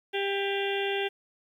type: harmonic tone with a mistuned harmonic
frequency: 396.5 Hz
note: G4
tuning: 20 cents sharp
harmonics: 1 / 2 / 4 / 5 / 6 / 7 / 8 / 9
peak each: -29 / -35 / -37 / -39 / -40 / -36 / -39 / -40 dBFS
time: 0.13-1.09 s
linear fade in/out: 20 ms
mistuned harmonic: 9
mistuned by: -54 cents
effects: 10-bit